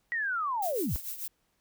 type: linear sweep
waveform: sine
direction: down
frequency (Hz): 1934 to 34.45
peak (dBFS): -28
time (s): 0.12-0.96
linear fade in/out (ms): 0
type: noise with tremolo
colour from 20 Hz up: violet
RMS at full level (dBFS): -35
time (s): 0.62-1.28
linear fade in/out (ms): 5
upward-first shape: triangle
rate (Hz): 6.8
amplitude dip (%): 75
effects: pink hiss -74 dBFS RMS until 1.6 s